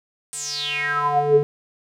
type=tone with band-pass filter sweep; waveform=square; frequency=145.9 Hz; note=D3; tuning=11 cents flat; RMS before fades=-21 dBFS; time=0.33-1.43 s; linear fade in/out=0 ms; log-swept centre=8900 to 340 Hz; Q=8.2; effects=none

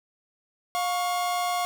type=tone pair together; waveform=45% pulse; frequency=709.9 / 1108.7 Hz; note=F5 / C#6; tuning=+28 / 0 cents; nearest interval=minor sixth; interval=772 cents; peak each=-26 / -30 dBFS; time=0.75-1.65 s; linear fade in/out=0 ms; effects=none

